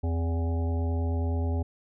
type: harmonic tone with a mistuned harmonic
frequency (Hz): 82.41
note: E2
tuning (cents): 0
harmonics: 1 / 3 / 5 / 7 / 9 / 10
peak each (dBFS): -25 / -35 / -39 / -42 / -44 / -45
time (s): 0.03-1.63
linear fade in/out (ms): 10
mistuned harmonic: 3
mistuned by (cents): +65
effects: none